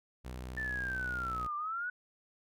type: tone with pitch glide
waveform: sawtooth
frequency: 62.8 to 61.19 Hz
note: B1 to B1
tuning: +30 to -15 cents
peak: -37 dBFS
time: 0.24-1.48 s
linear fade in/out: 20 ms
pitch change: -45 cents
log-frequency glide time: 1.23-1.33 s
type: linear two-way sweep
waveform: sine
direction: down then up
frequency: 1783 to 1174.7 to 1493 Hz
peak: -34 dBFS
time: 0.57-1.9 s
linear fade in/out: 5 ms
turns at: 1.56 s
effects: none